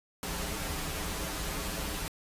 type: noise with comb filter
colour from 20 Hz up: pink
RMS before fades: -35 dBFS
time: 0.23-2.08 s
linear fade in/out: 0 ms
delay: 8.4 ms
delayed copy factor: -0.9
effects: resampled to 32000 Hz